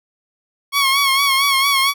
15% pulse tone with vibrato, 1101 Hz, C#6, 12 cents flat, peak -7 dBFS, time 0.72-1.94 s, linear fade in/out 50 ms, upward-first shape sine, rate 4.4 Hz, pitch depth 53 cents each way, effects none

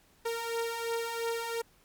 sawtooth beating tone pair, 460 / 462.9 Hz, A#4 / A#4, -23 / -12 cents, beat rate 2.9 Hz, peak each -33 / -29 dBFS, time 0.25-1.62 s, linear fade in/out 10 ms, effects pink hiss -64 dBFS RMS until 1.84 s + MP3 96 kbps

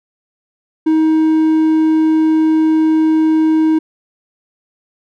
triangle tone, 315.9 Hz, D#4, 26 cents sharp, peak -7 dBFS, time 0.86-3.79 s, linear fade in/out 10 ms, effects none

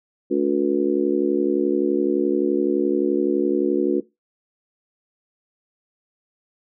harmonic tone with a mistuned harmonic, 71.7 Hz, D2, 41 cents flat, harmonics 3 / 4 / 5 / 6 / 7, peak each -27 / -21 / -20 / -30 / -27 dBFS, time 0.3-4.01 s, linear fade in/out 20 ms, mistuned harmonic 7, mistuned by -65 cents, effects noise-tail reverb RT60 0.2 s tail -18 dB re dry

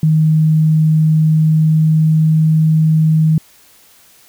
sine tone with pitch glide, 156.7 to 157.7 Hz, D#3 to D#3, +13 to +24 cents, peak -8 dBFS, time 0.03-3.38 s, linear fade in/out 2 ms, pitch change +11 cents, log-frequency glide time 1.13-2.55 s, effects white hiss -47 dBFS RMS until 4.28 s

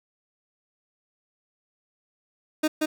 30% pulse tone with echo, 309.2 Hz, D#4, 11 cents flat, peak -17 dBFS, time 2.63-2.68 s, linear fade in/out 10 ms, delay 180 ms, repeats 1, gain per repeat -2 dB, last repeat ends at 2.86 s, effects none

